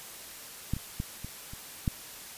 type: clicks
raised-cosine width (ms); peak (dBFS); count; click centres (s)
5; -16 / -26 / -19 / -26 / -30 / -14; 6; 0.736 / 0.766 / 1.001 / 1.246 / 1.535 / 1.878
effects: white hiss -45 dBFS RMS until 2.37 s + resampled to 32000 Hz